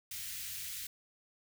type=band-stop noise; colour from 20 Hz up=white; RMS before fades=-42 dBFS; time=0.11-0.87 s; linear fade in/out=5 ms; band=140 to 1800 Hz; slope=24 dB/octave; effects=none